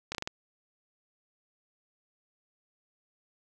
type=slowing click train; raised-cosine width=0.2 ms; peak=-16 dBFS; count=5; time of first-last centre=0.12-0.275 s; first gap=28 ms; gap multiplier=1.22; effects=none